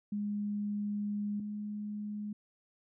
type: tone pair in turn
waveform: sine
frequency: 206.3 / 208.7 Hz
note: G#3 / G#3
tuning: -11 / +9 cents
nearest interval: unison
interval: 20 cents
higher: second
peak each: -32 / -36 dBFS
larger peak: first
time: 0.12-1.4 / 1.4-2.33 s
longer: first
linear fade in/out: 5 ms
effects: none